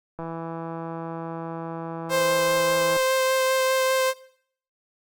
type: click train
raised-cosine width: 1 ms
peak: -20 dBFS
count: 459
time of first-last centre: 0.19-2.966 s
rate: 165 Hz
type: tone with vibrato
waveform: sawtooth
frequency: 523.3 Hz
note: C5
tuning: in tune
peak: -16 dBFS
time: 2.09-4.14 s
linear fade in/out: 50 ms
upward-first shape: sine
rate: 5 Hz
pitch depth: 9 cents each way
effects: noise-tail reverb RT60 0.6 s tail -19 dB re dry + Opus 48 kbps